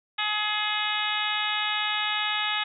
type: harmonic tone with a mistuned harmonic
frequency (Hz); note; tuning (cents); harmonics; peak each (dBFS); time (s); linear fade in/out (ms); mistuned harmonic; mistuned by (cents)
422.1; G#4; +28; 2 / 3 / 4 / 5 / 6 / 7 / 8 / 9; -33 / -33 / -33 / -33 / -33 / -33 / -33 / -33; 0.18-2.64; 10; 9; -29
effects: none